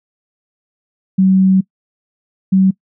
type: tone pair in turn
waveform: sine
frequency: 189.5 / 190.23 Hz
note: F#3 / F#3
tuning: +42 / +48 cents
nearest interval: unison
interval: 6 cents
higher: second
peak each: -7 dBFS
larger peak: neither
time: 1.18-1.61 / 2.52-2.71 s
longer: first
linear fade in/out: 10 ms
effects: noise-tail reverb RT60 0.1 s tail -23 dB re dry